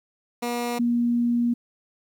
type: tone pair in turn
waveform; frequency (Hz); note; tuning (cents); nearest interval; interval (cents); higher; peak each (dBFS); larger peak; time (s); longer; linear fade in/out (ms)
15% pulse / sine; 240 / 238.3; B3 / A#3; -49 / +38; unison; 13; first; -19; neither; 0.42-0.79 / 0.79-1.54; second; 10
effects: 10-bit